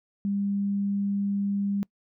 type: tone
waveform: sine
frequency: 200.2 Hz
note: G3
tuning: 37 cents sharp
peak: -24 dBFS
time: 0.25-1.83 s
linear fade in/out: 0 ms
effects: noise-tail reverb RT60 0.1 s tail -25 dB re dry